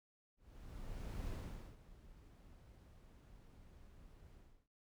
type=noise with ADSR envelope; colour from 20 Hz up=brown; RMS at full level=-43 dBFS; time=0.37-4.68 s; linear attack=910 ms; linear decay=480 ms; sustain=-17 dB; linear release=310 ms; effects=none